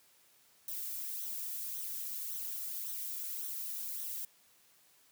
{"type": "noise with flanger", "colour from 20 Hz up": "violet", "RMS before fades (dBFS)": -40, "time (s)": [0.68, 4.25], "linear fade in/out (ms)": 2, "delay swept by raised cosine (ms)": [0.41, 1.91], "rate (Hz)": 1.8, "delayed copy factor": -0.55, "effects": ["white hiss -66 dBFS RMS until 5.11 s", "high-pass 80 Hz 12 dB/octave"]}